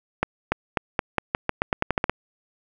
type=accelerating click train; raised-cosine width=0.5 ms; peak=-5 dBFS; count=14; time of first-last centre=0.23-2.096 s; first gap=290 ms; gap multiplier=0.87; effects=none